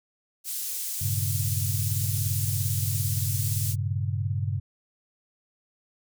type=high-pass noise; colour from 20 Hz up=pink; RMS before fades=-32 dBFS; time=0.44-3.76 s; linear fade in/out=50 ms; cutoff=8000 Hz; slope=12 dB/octave
type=chord; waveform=sine; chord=G diminished; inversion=none; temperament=equal with one note detuned; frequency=98 / 115.54 / 138.59 Hz; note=G2 / Bb2 / Db3; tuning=0 / -15 / 0 cents; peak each=-27 / -32 / -31 dBFS; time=1.01-4.6 s; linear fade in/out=10 ms
effects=none